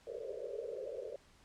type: band-pass noise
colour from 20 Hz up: pink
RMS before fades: -43 dBFS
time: 0.07-1.16 s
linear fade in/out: 2 ms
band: 400 to 590 Hz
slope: 96 dB/octave
effects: pink hiss -65 dBFS RMS until 1.44 s + low-pass 8000 Hz 12 dB/octave